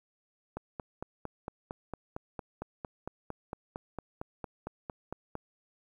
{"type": "click train", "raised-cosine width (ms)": 1, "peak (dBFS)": -23, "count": 22, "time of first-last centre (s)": [0.57, 5.354], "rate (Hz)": 4.39, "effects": ["10-bit"]}